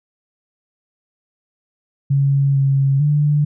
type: tone with pitch steps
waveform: sine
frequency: 138.9 / 137 / 147.6 Hz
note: C#3 / C#3 / D3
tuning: +4 / -20 / +9 cents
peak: -12 dBFS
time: 2.1-3.45 s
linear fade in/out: 10 ms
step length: 450 ms
effects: none